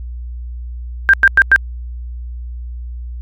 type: tone bursts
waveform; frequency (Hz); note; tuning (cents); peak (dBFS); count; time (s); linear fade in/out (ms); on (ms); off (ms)
sine; 1587; G6; +21; -4; 4; 1.09-1.561; 0; 45; 97
effects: added 60 Hz sine -24 dBFS peak until 3.21 s